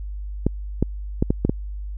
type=clicks; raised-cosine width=3 ms; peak=-5 dBFS; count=6; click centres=0.466 / 0.826 / 1.225 / 1.305 / 1.45 / 1.495 s; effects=added 50 Hz sine -28 dBFS peak until 1.97 s